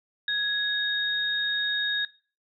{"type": "tone pair together", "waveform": "sine", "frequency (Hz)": [1667, 3732], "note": ["G#6", "A#7"], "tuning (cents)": [6, 1], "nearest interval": "octave + major second", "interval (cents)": 1395, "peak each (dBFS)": -27, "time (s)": [0.28, 2.05], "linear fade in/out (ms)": 2, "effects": ["noise-tail reverb RT60 0.4 s tail -21 dB re dry"]}